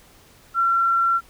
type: tone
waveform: sine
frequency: 1361 Hz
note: F6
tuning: 45 cents flat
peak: -16 dBFS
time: 0.54-1.21 s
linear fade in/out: 50 ms
effects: pink hiss -52 dBFS RMS until 1.29 s